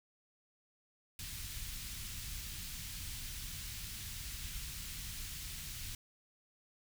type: band-stop noise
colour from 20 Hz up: pink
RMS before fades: -44 dBFS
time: 1.19-5.95 s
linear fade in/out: 2 ms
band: 110 to 2700 Hz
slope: 12 dB/octave
effects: none